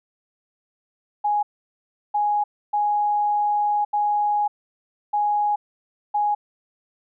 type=tone bursts at uneven times; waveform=sine; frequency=830.6 Hz; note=G#5; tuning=in tune; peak=-18 dBFS; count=6; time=1.24-1.43 / 2.14-2.44 / 2.73-3.85 / 3.93-4.48 / 5.13-5.56 / 6.14-6.35 s; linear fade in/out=10 ms; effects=none